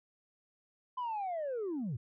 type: linear sweep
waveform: sine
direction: down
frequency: 1025 to 100.8 Hz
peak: -32 dBFS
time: 0.97-1.97 s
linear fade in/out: 10 ms
effects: tanh soft clip ceiling -32 dBFS